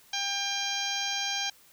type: harmonic tone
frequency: 798 Hz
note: G5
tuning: 31 cents sharp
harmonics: 1 / 2 / 3 / 4 / 5 / 6 / 7 / 8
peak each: -37 / -38 / -37 / -34 / -37 / -39 / -37 / -38 dBFS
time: 0.13-1.5 s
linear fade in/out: 5 ms
effects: white hiss -58 dBFS RMS until 1.72 s